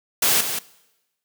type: noise with echo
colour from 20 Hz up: white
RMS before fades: -18 dBFS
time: 0.22-0.41 s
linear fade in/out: 5 ms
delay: 180 ms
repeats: 1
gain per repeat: -8 dB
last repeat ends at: 0.59 s
effects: noise-tail reverb RT60 1.0 s tail -21 dB re dry + high-pass 150 Hz 12 dB/octave